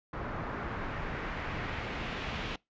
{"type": "noise with low-pass filter sweep", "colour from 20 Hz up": "pink", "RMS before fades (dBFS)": -37, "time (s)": [0.13, 2.56], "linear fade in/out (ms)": 5, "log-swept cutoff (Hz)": [1300, 3100], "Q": 1.4, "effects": ["noise-tail reverb RT60 0.2 s tail -24 dB re dry", "resampled to 16000 Hz"]}